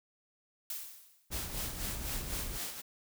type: noise with exponential decay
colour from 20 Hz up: blue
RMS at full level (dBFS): -37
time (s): 0.7-1.35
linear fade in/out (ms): 2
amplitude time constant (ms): 140
type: noise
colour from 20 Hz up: brown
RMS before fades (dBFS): -41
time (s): 1.3-2.58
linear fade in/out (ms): 20
type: noise with tremolo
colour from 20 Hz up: white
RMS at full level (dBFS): -38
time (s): 1.31-2.82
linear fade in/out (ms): 20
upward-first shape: sine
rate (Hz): 4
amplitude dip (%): 60
effects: none